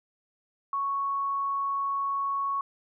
sine tone, 1108.7 Hz, C#6, in tune, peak -26 dBFS, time 0.73-2.61 s, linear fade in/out 2 ms, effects none

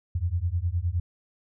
sine beating tone pair, 82.41 / 92.11 Hz, E2 / F#2, 0 / -7 cents, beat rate 9.7 Hz, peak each -27 dBFS, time 0.15-1 s, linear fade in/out 5 ms, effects none

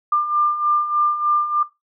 sine beating tone pair, 1193 / 1196.3 Hz, D6 / D6, +27 / +32 cents, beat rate 3.3 Hz, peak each -22 / -17 dBFS, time 0.12-1.63 s, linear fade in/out 5 ms, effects noise-tail reverb RT60 0.2 s tail -17 dB re dry

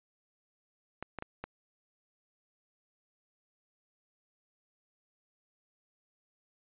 clicks, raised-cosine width 0.5 ms, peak -23 dBFS, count 4, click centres 1.026 / 1.187 / 1.224 / 1.44 s, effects resampled to 8000 Hz

